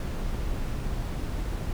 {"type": "noise", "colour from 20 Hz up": "brown", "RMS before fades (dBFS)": -30, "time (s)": [0, 1.73], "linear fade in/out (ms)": 2, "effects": []}